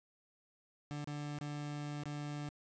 30% pulse tone with dropouts, 146.83 Hz, D3, in tune, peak -37 dBFS, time 0.91-2.49 s, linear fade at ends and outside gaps 0 ms, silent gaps 1.044-1.074 / 1.387-1.411 / 2.035-2.056 s, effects resampled to 16000 Hz + 11-bit

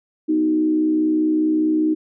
sine tone with frequency modulation, 311.1 Hz, D#4, in tune, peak -15 dBFS, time 0.28-1.95 s, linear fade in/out 20 ms, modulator 64.9 Hz, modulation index 0.48, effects none

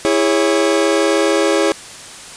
40% pulse chord, C# minor, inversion first, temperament equal with one note detuned, 329.6 / 409.1 / 554.4 Hz, E4 / G#4 / C#5, 0 / -26 / 0 cents, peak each -16 dBFS, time 0.05-1.72 s, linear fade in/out 0 ms, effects white hiss -34 dBFS RMS until 2.36 s + resampled to 22050 Hz

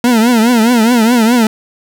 40% pulse tone with vibrato, 233.1 Hz, A#3, in tune, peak -6 dBFS, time 0.04-1.47 s, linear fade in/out 2 ms, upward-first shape triangle, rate 4.8 Hz, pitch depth 150 cents each way, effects none

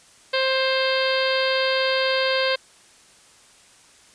harmonic tone, 527 Hz, C5, 12 cents sharp, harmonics 1 / 2 / 3 / 4 / 5 / 6 / 7 / 8 / 9, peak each -22 / -29 / -27 / -30 / -30 / -30 / -31 / -31 / -32 dBFS, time 0.33-2.56 s, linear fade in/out 10 ms, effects white hiss -52 dBFS RMS until 4.14 s + resampled to 22050 Hz

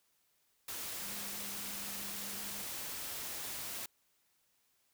sine tone in noise, 200.7 Hz, G3, 41 cents sharp, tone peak -53 dBFS, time 1.02-2.62 s, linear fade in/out 5 ms, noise white, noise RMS -42 dBFS, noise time 0.68-3.86 s, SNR -14 dB, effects white hiss -75 dBFS RMS until 4.93 s

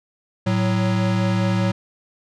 square tone pair together, 110.7 / 186.17 Hz, A2 / F#3, +11 / +11 cents, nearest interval major sixth, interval 900 cents, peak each -21 dBFS, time 0.46-1.72 s, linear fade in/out 10 ms, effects low-pass 5000 Hz 12 dB/octave

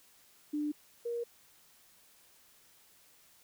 sine tone pair in turn, 297.5 / 472.3 Hz, D4 / A#4, +22 / +23 cents, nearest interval minor sixth, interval 801 cents, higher second, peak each -31 / -33 dBFS, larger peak first, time 0.53-0.72 / 1.05-1.24 s, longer neither, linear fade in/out 10 ms, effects white hiss -63 dBFS RMS until 3.43 s

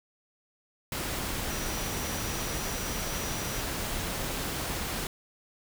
sine tone in noise, 5840 Hz, F#8, 24 cents flat, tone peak -42 dBFS, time 1.5-3.61 s, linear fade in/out 2 ms, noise pink, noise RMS -33 dBFS, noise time 0.92-5.07 s, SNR -12 dB, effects none

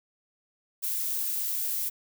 violet noise, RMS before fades -30 dBFS, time 0.82-1.9 s, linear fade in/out 20 ms, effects none

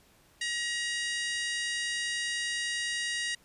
harmonic tone with a mistuned harmonic, 950 Hz, A#5, 33 cents sharp, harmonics 2 / 3 / 4 / 5 / 6 / 7 / 8 / 9 / 10, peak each -33 / -37 / -39 / -41 / -43 / -44 / -45 / -46 / -47 dBFS, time 0.41-3.35 s, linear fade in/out 5 ms, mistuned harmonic 7, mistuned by -30 cents, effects pink hiss -62 dBFS RMS until 3.44 s + resampled to 32000 Hz

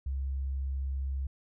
sine tone, 67.4 Hz, C#2, 48 cents flat, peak -30 dBFS, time 0.06-1.27 s, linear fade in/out 5 ms, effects none

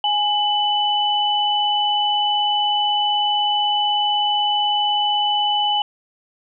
sine tone pair together, 830.6 / 2992 Hz, G#5 / F#7, 0 / +19 cents, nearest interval octave + minor seventh, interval 2219 cents, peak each -19 dBFS, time 0.04-5.82 s, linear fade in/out 2 ms, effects none

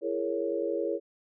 sine chord, A# half-diminished seventh, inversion second, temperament equal with one note detuned, 336.9 / 415.3 / 466.2 / 554.4 Hz, E4 / G#4 / A#4 / C#5, +38 / 0 / 0 / 0 cents, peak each -33 dBFS, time 0.01-1 s, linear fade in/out 50 ms, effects none

